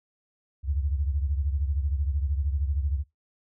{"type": "beating tone pair", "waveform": "sine", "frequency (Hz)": [69.3, 82.3], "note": ["C#2", "E2"], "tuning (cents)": [0, -2], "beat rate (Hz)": 13, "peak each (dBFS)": [-25, -31], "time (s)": [0.63, 3.04], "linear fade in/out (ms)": 50, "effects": ["noise-tail reverb RT60 0.2 s tail -21 dB re dry"]}